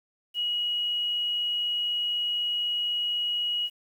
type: tone with quantisation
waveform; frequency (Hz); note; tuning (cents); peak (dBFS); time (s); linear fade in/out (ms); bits
sine; 2904; F#7; -33; -25; 0.34-3.7; 50; 9
effects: none